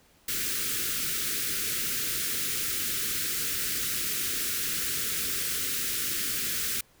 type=band-stop noise; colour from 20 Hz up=white; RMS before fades=-30 dBFS; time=0.28-6.81 s; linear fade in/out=5 ms; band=480 to 1300 Hz; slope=48 dB/octave; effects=pink hiss -61 dBFS RMS until 7 s